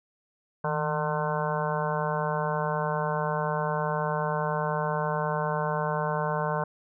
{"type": "harmonic tone with a mistuned harmonic", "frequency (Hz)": 150.8, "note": "D3", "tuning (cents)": 46, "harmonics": [1, 3, 4, 5, 6, 7, 8, 9, 10], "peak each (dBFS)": [-31, -34, -32, -36, -33, -33, -44, -40, -37], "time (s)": [0.64, 6.64], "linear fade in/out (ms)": 5, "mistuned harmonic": 1, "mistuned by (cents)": 91, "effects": []}